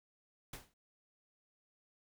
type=noise with exponential decay; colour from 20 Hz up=pink; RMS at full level=-43 dBFS; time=0.53-0.74 s; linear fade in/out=5 ms; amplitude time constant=44 ms; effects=none